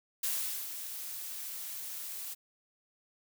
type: noise with ADSR envelope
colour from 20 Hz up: blue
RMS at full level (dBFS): -32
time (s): 0.23-2.35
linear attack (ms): 6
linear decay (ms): 440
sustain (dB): -9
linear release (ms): 22
effects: none